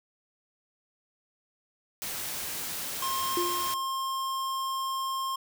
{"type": "noise", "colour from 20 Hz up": "white", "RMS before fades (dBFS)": -35, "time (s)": [2.02, 3.74], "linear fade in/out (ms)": 0}
{"type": "tone", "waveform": "square", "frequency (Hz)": 1065, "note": "C6", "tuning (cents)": 30, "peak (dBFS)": -30, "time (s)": [3.02, 5.36], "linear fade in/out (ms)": 5}
{"type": "tone with exponential decay", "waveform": "triangle", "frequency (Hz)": 349.2, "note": "F4", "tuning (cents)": 0, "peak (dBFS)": -23, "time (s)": [3.37, 3.88], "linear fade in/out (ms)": 2, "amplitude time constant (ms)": 110}
{"effects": []}